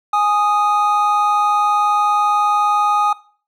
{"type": "tone pair together", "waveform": "triangle", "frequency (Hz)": [830.6, 1241.8], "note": ["G#5", "D#6"], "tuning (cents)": [0, -4], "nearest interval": "perfect fifth", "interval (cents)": 696, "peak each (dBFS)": -14, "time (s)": [0.13, 3.13], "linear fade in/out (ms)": 5, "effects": ["noise-tail reverb RT60 0.4 s tail -18 dB re dry"]}